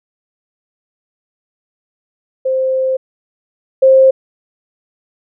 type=tone pair in turn; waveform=sine; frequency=523.3 / 529.1 Hz; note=C5 / C5; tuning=0 / +19 cents; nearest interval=unison; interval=19 cents; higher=second; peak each=-12 / -4 dBFS; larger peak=second; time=2.45-2.97 / 3.82-4.11 s; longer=first; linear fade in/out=10 ms; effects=none